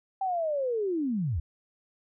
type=linear sweep; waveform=sine; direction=down; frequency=784 to 65.6 Hz; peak=-26 dBFS; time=0.21-1.4 s; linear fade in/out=5 ms; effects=none